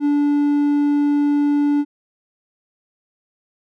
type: tone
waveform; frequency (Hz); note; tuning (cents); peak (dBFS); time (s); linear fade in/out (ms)
triangle; 290; D4; -22; -12; 0-1.85; 50
effects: none